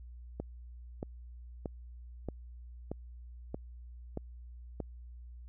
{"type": "click train", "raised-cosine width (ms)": 2, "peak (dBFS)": -23, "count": 8, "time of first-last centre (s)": [0.4, 4.803], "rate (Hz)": 1.59, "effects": ["added 60 Hz sine -46 dBFS peak until 5.48 s"]}